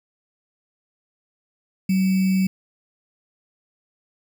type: tone with sample-and-hold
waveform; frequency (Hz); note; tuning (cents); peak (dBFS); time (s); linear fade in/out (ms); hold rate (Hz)
sine; 189.2; F#3; +39; -16; 1.89-2.47; 5; 2450
effects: none